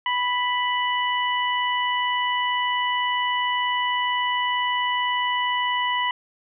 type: harmonic tone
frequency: 987.8 Hz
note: B5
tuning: in tune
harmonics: 1 / 2 / 3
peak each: -23 / -26 / -28 dBFS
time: 0.06-6.11 s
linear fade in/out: 2 ms
effects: none